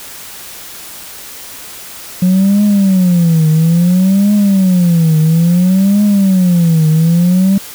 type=tone with vibrato; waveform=sine; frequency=179.9 Hz; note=F#3; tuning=48 cents flat; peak=-4 dBFS; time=2.22-7.58 s; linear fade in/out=5 ms; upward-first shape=triangle; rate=0.59 Hz; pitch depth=260 cents each way; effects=tanh soft clip ceiling -5 dBFS + white hiss -30 dBFS RMS until 7.74 s